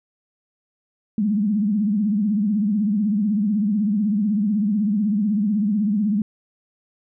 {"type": "tone with vibrato", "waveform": "sine", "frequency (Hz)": 207.7, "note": "G#3", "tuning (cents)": 0, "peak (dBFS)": -17, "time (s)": [1.18, 6.22], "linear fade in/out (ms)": 2, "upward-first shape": "triangle", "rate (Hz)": 16, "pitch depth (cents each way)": 150, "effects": []}